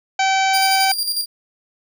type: harmonic tone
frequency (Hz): 770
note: G5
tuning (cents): -31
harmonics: 1 / 2 / 3 / 4 / 5 / 6 / 7 / 8 / 9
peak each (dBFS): -16 / -24 / -22 / -28 / -31 / -30 / -35 / -33 / -31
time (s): 0.19-0.92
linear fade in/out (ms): 5
type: tone with tremolo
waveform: sawtooth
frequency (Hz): 4774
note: D8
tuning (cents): +28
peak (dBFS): -15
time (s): 0.53-1.26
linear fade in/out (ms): 20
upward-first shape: square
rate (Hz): 11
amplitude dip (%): 50
effects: none